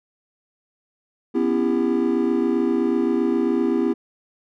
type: chord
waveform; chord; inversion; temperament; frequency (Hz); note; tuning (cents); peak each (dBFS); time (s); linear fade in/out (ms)
triangle; C# half-diminished seventh; third; just; 249.5 / 277.2 / 332.6 / 399.1; B3 / C#4 / E4 / G4; +18 / 0 / +16 / +31; -20 / -24 / -20 / -22; 1.34-3.94; 20
effects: tanh soft clip ceiling -5 dBFS